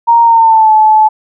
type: tone with pitch glide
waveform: sine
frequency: 932.3 to 864.9 Hz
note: A#5 to A5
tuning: 0 to -30 cents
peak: -3 dBFS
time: 0.07-1.09 s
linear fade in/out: 20 ms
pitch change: -130 cents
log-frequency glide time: 0.23-0.72 s
effects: none